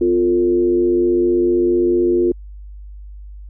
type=tone with frequency modulation; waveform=sine; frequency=352.1 Hz; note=F4; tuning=14 cents sharp; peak=-12 dBFS; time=0.01-2.32 s; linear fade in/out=5 ms; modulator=95.6 Hz; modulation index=0.62; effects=added 50 Hz sine -32 dBFS peak until 3.49 s